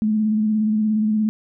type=tone with vibrato; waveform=sine; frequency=215.1 Hz; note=A3; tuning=39 cents flat; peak=-16 dBFS; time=0.02-1.29 s; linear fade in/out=0 ms; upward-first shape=square; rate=17 Hz; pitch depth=26 cents each way; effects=none